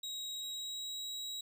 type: tone with pitch glide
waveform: 35% pulse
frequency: 3816 to 3854 Hz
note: A#7 to B7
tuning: +40 to -43 cents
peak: -38 dBFS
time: 0.03-1.41 s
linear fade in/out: 5 ms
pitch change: +17 cents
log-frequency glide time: 0.28-1.08 s
effects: none